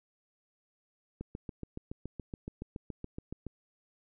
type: click train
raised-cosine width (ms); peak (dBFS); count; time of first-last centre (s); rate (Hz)
3; -26; 17; 1.21-3.467; 7.09
effects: none